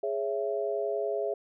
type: chord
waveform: sine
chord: C# minor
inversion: second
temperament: just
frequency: 415.8 / 554.4 / 665.2 Hz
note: G#4 / C#5 / E5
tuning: +2 / 0 / +16 cents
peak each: -31 / -34 / -32 dBFS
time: 0.03-1.34 s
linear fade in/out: 5 ms
effects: none